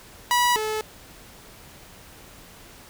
sawtooth tone pair in turn, 974 / 432.6 Hz, B5 / A4, -24 / -29 cents, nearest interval octave + major second, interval 1405 cents, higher first, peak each -14 / -21 dBFS, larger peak first, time 0.31-0.56 / 0.56-0.81 s, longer neither, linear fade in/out 0 ms, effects pink hiss -47 dBFS RMS until 2.89 s

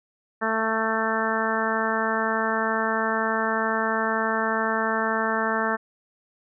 harmonic tone, 222.1 Hz, A3, 16 cents sharp, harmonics 1 / 2 / 3 / 4 / 5 / 6 / 7 / 8, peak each -30 / -30 / -30 / -30 / -30 / -30 / -30 / -30 dBFS, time 0.41-5.77 s, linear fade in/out 20 ms, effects none

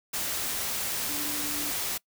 sine tone in noise, 293.7 Hz, D4, in tune, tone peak -38 dBFS, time 1.09-1.71 s, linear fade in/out 10 ms, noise white, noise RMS -31 dBFS, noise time 0.13-1.98 s, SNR -10 dB, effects noise-tail reverb RT60 0.1 s tail -23 dB re dry

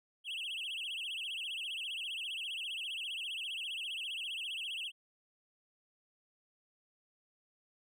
triangle tone with vibrato, 2960 Hz, F#7, in tune, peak -36 dBFS, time 0.24-4.92 s, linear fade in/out 50 ms, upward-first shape sine, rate 15 Hz, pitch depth 210 cents each way, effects none

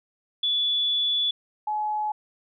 sine tone pair in turn, 3440 / 849.1 Hz, A7 / G#5, -40 / +38 cents, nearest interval 2 octaves, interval 2422 cents, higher first, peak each -21 / -24 dBFS, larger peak first, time 0.43-1.31 / 1.67-2.12 s, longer first, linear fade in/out 5 ms, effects none

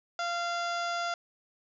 harmonic tone, 691 Hz, F5, 19 cents flat, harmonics 1 / 2 / 3 / 4 / 5 / 6 / 7 / 8 / 9 / 10, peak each -33 / -33 / -44 / -46 / -43 / -52 / -43 / -53 / -51 / -50 dBFS, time 0.19-1.14 s, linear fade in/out 2 ms, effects none

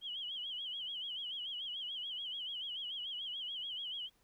sine tone with vibrato, 3109 Hz, G7, 15 cents flat, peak -39 dBFS, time 0.01-4.1 s, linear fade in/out 50 ms, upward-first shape sine, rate 6.9 Hz, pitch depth 120 cents each way, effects pink hiss -73 dBFS RMS until 4.23 s

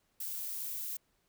violet noise, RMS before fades -39 dBFS, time 0.2-0.97 s, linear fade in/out 5 ms, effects pink hiss -75 dBFS RMS until 1.28 s

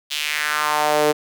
sawtooth tone with high-pass filter sweep, 150.6 Hz, D3, 44 cents sharp, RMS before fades -20 dBFS, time 0.1-1.13 s, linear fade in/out 20 ms, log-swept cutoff 3400 to 420 Hz, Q 2.6, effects none

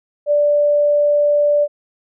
sine tone, 586 Hz, D5, 4 cents flat, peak -11 dBFS, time 0.26-1.68 s, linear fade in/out 50 ms, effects none

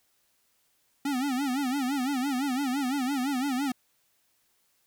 square tone with vibrato, 267.2 Hz, C4, 36 cents sharp, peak -27 dBFS, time 1.05-3.72 s, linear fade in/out 5 ms, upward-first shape sine, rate 5.9 Hz, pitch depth 140 cents each way, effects white hiss -70 dBFS RMS until 4.86 s

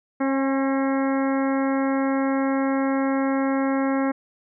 harmonic tone with a mistuned harmonic, 270 Hz, C#4, 45 cents flat, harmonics 1 / 2 / 3 / 4 / 5 / 6 / 7 / 8, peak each -21 / -27 / -31 / -33 / -35 / -37 / -38 / -39 dBFS, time 0.2-4.12 s, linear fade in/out 10 ms, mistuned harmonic 3, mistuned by +19 cents, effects none

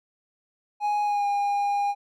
triangle tone with pitch glide, 830.6 to 810.7 Hz, G#5 to G#5, 0 to -42 cents, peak -20 dBFS, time 0.8-1.95 s, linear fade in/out 50 ms, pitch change -42 cents, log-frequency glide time 1.04-1.26 s, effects none

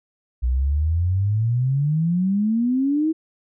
sine exponential sweep, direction up, 59.6 to 325.4 Hz, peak -17 dBFS, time 0.42-3.13 s, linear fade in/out 20 ms, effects none

